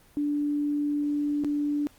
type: tone with dropouts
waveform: sine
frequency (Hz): 292.2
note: D4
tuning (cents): -9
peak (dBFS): -24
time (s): 0.17-1.87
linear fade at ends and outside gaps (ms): 0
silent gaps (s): 1.438-1.446
effects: pink hiss -58 dBFS RMS until 1.98 s + Opus 24 kbps